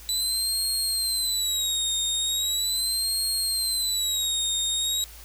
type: tone with vibrato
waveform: 25% pulse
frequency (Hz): 3960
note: B7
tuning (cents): +4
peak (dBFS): -19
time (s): 0.09-5.04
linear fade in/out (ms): 0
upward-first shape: sine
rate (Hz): 0.39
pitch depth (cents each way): 120
effects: added 56 Hz sine -45 dBFS peak until 5.24 s + white hiss -47 dBFS RMS until 5.24 s